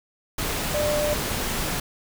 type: tone in noise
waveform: sine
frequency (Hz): 595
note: D5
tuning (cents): +22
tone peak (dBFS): -22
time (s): 0.74-1.14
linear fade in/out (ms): 5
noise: pink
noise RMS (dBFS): -27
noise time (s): 0.38-1.8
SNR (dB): +2
effects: none